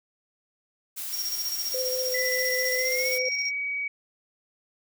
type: noise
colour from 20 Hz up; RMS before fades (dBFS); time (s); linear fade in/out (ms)
blue; -34; 0.96-3.19; 20
type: tone with tremolo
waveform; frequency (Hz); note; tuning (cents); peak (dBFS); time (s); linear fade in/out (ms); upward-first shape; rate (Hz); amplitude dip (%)
sine; 5588; F8; 0; -27; 1.12-3.51; 20; square; 15; 60
type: tone with vibrato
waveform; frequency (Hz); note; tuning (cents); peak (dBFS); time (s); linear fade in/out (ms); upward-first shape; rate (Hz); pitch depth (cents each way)
sine; 510; C5; -44; -28; 1.74-3.29; 5; sine; 4.7; 10
type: tone with pitch glide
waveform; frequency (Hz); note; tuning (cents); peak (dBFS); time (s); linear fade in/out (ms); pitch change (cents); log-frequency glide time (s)
sine; 1995 to 2265; B6 to C#7; +17 to +37; -27; 2.14-3.88; 5; +220; 2.74-3.17
effects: none